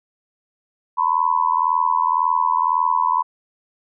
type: tone with amplitude modulation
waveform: sine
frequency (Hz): 997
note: B5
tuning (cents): +16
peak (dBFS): -11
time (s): 0.97-3.23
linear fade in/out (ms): 20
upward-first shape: sine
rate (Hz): 81.9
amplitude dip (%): 100
effects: none